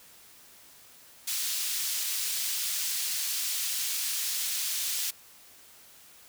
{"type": "high-pass noise", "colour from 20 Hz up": "pink", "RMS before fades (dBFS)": -31, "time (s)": [1.27, 5.11], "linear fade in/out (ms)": 10, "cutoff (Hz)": 3900, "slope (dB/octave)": 12, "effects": ["white hiss -54 dBFS RMS until 6.28 s"]}